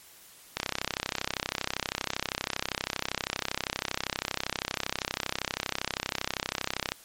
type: click train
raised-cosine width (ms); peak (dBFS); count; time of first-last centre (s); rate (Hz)
0.2; -10; 208; 0.57-6.92; 32.6
effects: white hiss -53 dBFS RMS until 7.04 s + MP3 64 kbps